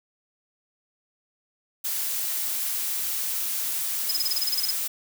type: noise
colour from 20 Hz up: blue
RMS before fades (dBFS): -28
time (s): 1.84-4.88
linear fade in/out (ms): 10
type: tone bursts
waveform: sine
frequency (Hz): 5070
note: D#8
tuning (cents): +32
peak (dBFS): -22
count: 12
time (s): 4.09-4.709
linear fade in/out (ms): 5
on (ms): 25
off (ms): 29
effects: none